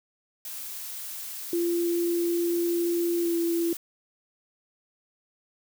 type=noise; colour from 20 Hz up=blue; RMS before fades=-37 dBFS; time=0.45-3.77 s; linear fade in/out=2 ms
type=tone with pitch glide; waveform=sine; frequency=343.8 to 337.9 Hz; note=F4 to E4; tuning=-27 to +43 cents; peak=-23 dBFS; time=1.53-3.73 s; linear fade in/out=2 ms; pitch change=-30 cents; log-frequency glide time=3.22-3.33 s
effects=none